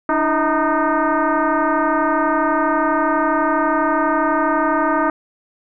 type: tone with frequency modulation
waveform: sine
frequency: 293.9 Hz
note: D4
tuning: 1 cent sharp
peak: -14 dBFS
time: 0.09-5.1 s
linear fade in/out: 2 ms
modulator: 310 Hz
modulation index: 4
effects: none